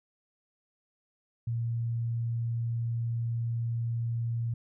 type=tone; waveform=sine; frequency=116.54 Hz; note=A#2; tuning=in tune; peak=-28 dBFS; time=1.47-4.54 s; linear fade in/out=5 ms; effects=none